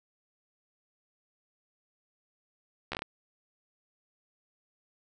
slowing click train, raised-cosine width 0.3 ms, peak -18 dBFS, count 6, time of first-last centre 2.92-3.021 s, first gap 13 ms, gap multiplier 1.22, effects none

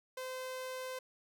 sawtooth tone, 515 Hz, C5, 28 cents flat, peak -36 dBFS, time 0.17-0.99 s, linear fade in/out 5 ms, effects none

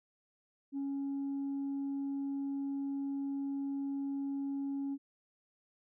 sine tone, 277.2 Hz, C#4, in tune, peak -32 dBFS, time 0.72-4.98 s, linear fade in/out 50 ms, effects tanh soft clip ceiling -32 dBFS

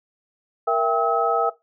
sine tone cluster, 467 / 666 / 788 / 1286 Hz, A#4 / E5 / G5 / E6, +3 / +18 / +9 / -43 cents, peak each -23 dBFS, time 0.67-1.5 s, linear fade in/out 10 ms, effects noise-tail reverb RT60 0.2 s tail -17 dB re dry

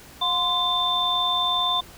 sine tone cluster, 716 / 1038 / 3559 Hz, F5 / C6 / A7, +43 / -14 / +19 cents, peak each -29 / -25 / -22 dBFS, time 0.21-1.81 s, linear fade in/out 10 ms, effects pink hiss -46 dBFS RMS until 1.97 s

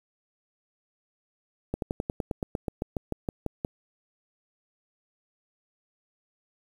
slowing click train, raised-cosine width 2 ms, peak -15 dBFS, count 16, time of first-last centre 1.74-3.649 s, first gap 82 ms, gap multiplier 1.06, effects 8-bit

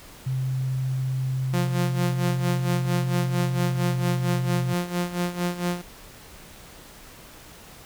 sine tone with pitch glide, 130.81 to 129.08 Hz, C3 to C3, 0 to -23 cents, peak -23 dBFS, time 0.26-4.74 s, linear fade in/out 10 ms, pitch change -23 cents, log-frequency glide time 3.57-4 s
sawtooth tone with tremolo, 176.2 Hz, F3, 16 cents sharp, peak -18 dBFS, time 1.53-5.82 s, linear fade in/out 10 ms, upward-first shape sine, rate 4.4 Hz, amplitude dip 75%
effects pink hiss -46 dBFS RMS until 7.85 s

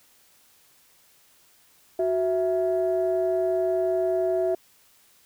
sine tone pair together, 370 / 658.7 Hz, F#4 / E5, 0 / -1 cents, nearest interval minor seventh, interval 999 cents, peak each -23 dBFS, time 1.99-4.55 s, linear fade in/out 5 ms, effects tanh soft clip ceiling -15 dBFS + white hiss -59 dBFS RMS until 5.25 s

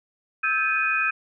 sine tone cluster, 1300 / 1572 / 1719 / 2486 Hz, E6 / G6 / A6 / D#7, -24 / +4 / -41 / -2 cents, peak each -27 / -26 / -32 / -23 dBFS, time 0.43-1.11 s, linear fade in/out 10 ms, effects none

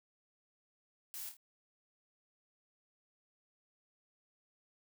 blue noise with echo, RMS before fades -45 dBFS, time 1.14-1.29 s, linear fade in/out 0 ms, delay 26 ms, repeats 3, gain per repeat -6 dB, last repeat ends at 1.368 s, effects none

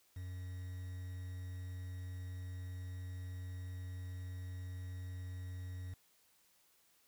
triangle tone with quantisation, 91 Hz, F#2, 28 cents flat, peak -40 dBFS, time 0.16-5.94 s, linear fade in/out 5 ms, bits 10, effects white hiss -71 dBFS RMS until 7.07 s

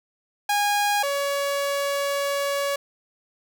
sawtooth tone pair in turn, 820 / 563.3 Hz, G#5 / C#5, -22 / +28 cents, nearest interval perfect fifth, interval 650 cents, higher first, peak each -16 / -19 dBFS, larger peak first, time 0.49-1.03 / 1.03-2.76 s, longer second, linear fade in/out 5 ms, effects none

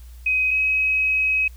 sine tone pair in turn, 2522 / 2545 Hz, D#7 / D#7, +23 / +39 cents, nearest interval unison, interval 16 cents, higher second, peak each -17 dBFS, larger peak neither, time 0.26-0.51 / 0.51-1.48 s, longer second, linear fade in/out 5 ms, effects added 60 Hz sine -38 dBFS peak until 1.56 s + white hiss -55 dBFS RMS until 1.56 s

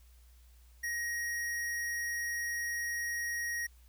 square tone, 1885 Hz, A#6, 19 cents sharp, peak -34 dBFS, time 0.83-3.67 s, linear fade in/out 10 ms, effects added 60 Hz sine -56 dBFS peak until 3.88 s + white hiss -68 dBFS RMS until 3.88 s

